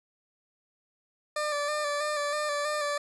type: tone with vibrato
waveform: 20% pulse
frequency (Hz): 591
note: D5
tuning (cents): +11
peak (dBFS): -23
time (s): 1.36-2.98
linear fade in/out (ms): 5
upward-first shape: square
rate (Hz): 3.1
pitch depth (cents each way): 29
effects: resampled to 24000 Hz